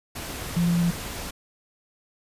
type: tone in noise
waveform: sine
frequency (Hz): 172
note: F3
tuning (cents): -26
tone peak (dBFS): -19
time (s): 0.56-0.91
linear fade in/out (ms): 10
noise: pink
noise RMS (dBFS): -34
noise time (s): 0.15-1.31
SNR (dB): +12
effects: resampled to 32000 Hz